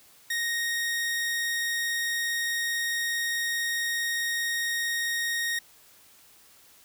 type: tone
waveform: sawtooth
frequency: 1864.7 Hz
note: A#6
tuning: in tune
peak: -23 dBFS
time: 0.3-5.59 s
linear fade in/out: 5 ms
effects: white hiss -56 dBFS RMS until 6.84 s